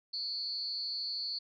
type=tone with amplitude modulation; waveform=sine; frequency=4435 Hz; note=C#8; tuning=in tune; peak=-30 dBFS; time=0.13-1.39 s; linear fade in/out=10 ms; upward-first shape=sine; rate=267 Hz; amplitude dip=95%; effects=none